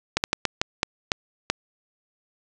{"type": "slowing click train", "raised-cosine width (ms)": 0.2, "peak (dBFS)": -3, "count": 8, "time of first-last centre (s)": [0.17, 1.5], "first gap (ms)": 69, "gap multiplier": 1.33, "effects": ["resampled to 24000 Hz", "7-bit"]}